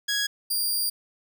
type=tone pair in turn; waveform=15% pulse; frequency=1661.2 / 4778 Hz; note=G#6 / D8; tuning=0 / +29 cents; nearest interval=octave + tritone; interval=1829 cents; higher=second; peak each=-17 dBFS; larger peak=neither; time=0.08-0.27 / 0.5-0.9 s; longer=second; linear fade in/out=10 ms; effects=none